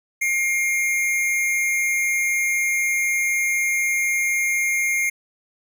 square tone pair together, 2132 / 2349 Hz, C7 / D7, +32 / 0 cents, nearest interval major second, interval 168 cents, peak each -20 / -30 dBFS, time 0.21-5.1 s, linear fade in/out 10 ms, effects none

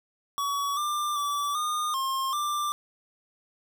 square tone with pitch steps, 1130 / 1190 / 1156 / 1220 / 1067 / 1183 Hz, C#6 / D6 / D6 / D#6 / C6 / D6, +33 / +22 / -28 / -34 / +34 / +12 cents, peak -27 dBFS, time 0.38-2.72 s, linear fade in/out 0 ms, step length 390 ms, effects none

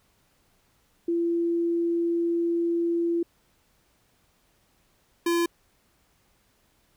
sine / square tone pair in turn, 339.4 / 341.1 Hz, F4 / F4, -49 / -41 cents, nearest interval unison, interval 8 cents, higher second, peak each -22 dBFS, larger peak neither, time 1.08-3.23 / 5.26-5.46 s, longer first, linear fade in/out 5 ms, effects pink hiss -66 dBFS RMS until 6.96 s

